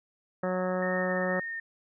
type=harmonic tone; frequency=183.6 Hz; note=F#3; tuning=13 cents flat; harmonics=1 / 2 / 3 / 4 / 5 / 6 / 7 / 8 / 9 / 10; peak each=-32 / -36 / -30 / -39 / -42 / -44 / -39 / -49 / -43 / -44 dBFS; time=0.43-1.4 s; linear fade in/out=5 ms
type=tone with vibrato; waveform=sine; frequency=1828 Hz; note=A#6; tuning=34 cents flat; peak=-33 dBFS; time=0.82-1.6 s; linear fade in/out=5 ms; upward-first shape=sine; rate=2.1 Hz; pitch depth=10 cents each way
effects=none